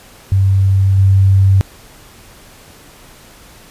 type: tone with level steps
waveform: sine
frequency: 96.7 Hz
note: G2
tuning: 23 cents flat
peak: -8 / -6 dBFS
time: 0.32-1.61 s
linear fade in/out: 0 ms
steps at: 0.98 s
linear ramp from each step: 5 ms
effects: pink hiss -41 dBFS RMS until 3.7 s + resampled to 32000 Hz